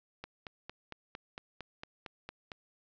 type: click train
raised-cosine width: 0.3 ms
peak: -26 dBFS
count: 11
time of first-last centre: 0.24-2.518 s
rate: 4.39 Hz
effects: resampled to 16000 Hz + 10-bit